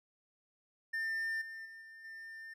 triangle tone with level steps, 1799 Hz, A6, 38 cents sharp, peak -32 / -42 / -47 / -49 / -44 dBFS, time 0.93-2.54 s, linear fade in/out 10 ms, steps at 1.41 / 1.65 / 1.81 / 2.04 s, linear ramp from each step 10 ms, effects none

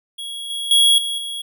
square tone with level steps, 3322 Hz, G#7, in tune, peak -28 / -24 / -11 / -22 / -26 dBFS, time 0.18-1.42 s, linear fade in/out 10 ms, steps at 0.5 / 0.71 / 0.98 / 1.18 s, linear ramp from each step 2 ms, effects none

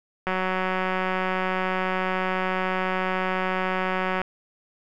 click train, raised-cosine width 0.5 ms, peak -11 dBFS, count 735, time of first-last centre 0.27-4.216 s, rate 186 Hz, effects none

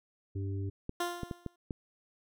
harmonic tone, 98 Hz, G2, in tune, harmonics 1 / 3 / 4, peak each -33 / -43 / -45 dBFS, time 0.35-0.7 s, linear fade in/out 10 ms
clicks, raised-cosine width 3 ms, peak -23 dBFS, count 5, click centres 0.894 / 1.233 / 1.312 / 1.463 / 1.708 s
15% pulse tone with exponential decay, 349.2 Hz, F4, in tune, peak -23 dBFS, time 1-1.56 s, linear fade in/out 5 ms, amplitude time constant 120 ms
effects none

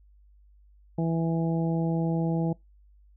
harmonic tone, 164.81 Hz, E3, in tune, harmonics 1 / 2 / 3 / 4 / 5, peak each -25 / -31 / -35 / -37 / -39 dBFS, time 0.98-2.53 s, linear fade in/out 5 ms, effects noise-tail reverb RT60 0.2 s tail -25 dB re dry + added 50 Hz sine -54 dBFS peak until 3.16 s

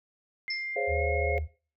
sine tone with pitch glide, 2100 to 2159 Hz, C7 to C#7, +6 to -46 cents, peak -32 dBFS, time 0.48-1.38 s, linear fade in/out 0 ms, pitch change +48 cents, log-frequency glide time 0.86-1.01 s
sine tone with exponential decay, 5270 Hz, E8, 1 cent flat, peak -29 dBFS, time 0.5-0.75 s, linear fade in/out 5 ms, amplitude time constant 54 ms
sine chord, Db major seventh, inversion second, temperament just, 415.8 / 519.7 / 554.4 / 693 Hz, Ab4 / C5 / Db5 / F5, +2 / -12 / 0 / -14 cents, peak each -33 dBFS, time 0.76-1.39 s, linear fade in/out 5 ms
sine tone, 77.4 Hz, D#2, 9 cents flat, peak -29 dBFS, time 0.87-1.48 s, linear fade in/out 50 ms
effects noise-tail reverb RT60 0.4 s tail -22 dB re dry

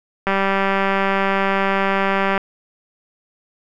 click train, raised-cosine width 0.5 ms, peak -4 dBFS, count 412, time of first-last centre 0.27-2.378 s, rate 195 Hz, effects none

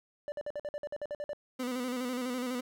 triangle tone bursts, 587 Hz, D5, 1 cent flat, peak -32 dBFS, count 12, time 0.28-1.332 s, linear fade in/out 0 ms, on 40 ms, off 52 ms
30% pulse tone with vibrato, 250.5 Hz, B3, 25 cents sharp, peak -30 dBFS, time 1.59-2.61 s, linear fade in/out 10 ms, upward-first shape square, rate 12 Hz, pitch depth 45 cents each way
effects none

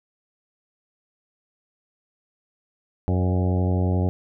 harmonic tone with a mistuned harmonic, 91.4 Hz, F#2, 21 cents flat, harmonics 1 / 2 / 3 / 4 / 5 / 6 / 7 / 8 / 9, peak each -20 / -26 / -30 / -32 / -34 / -36 / -37 / -38 / -39 dBFS, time 3.08-4.09 s, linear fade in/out 0 ms, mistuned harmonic 6, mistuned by +34 cents, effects none

